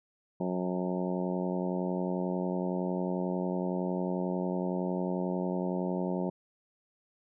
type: harmonic tone with a mistuned harmonic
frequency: 91 Hz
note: F#2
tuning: 28 cents flat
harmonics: 2 / 3 / 4 / 5 / 6 / 7 / 8 / 9 / 10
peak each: -32 / -38 / -36 / -42 / -39 / -40 / -47 / -46 / -44 dBFS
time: 0.4-6.3 s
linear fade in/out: 5 ms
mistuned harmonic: 9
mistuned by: +21 cents
effects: none